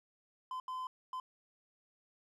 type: tone bursts at uneven times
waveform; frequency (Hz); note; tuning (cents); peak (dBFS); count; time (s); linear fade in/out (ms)
triangle; 1024; C6; -38; -36; 3; 0.51-0.6 / 0.68-0.87 / 1.13-1.2; 2
effects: none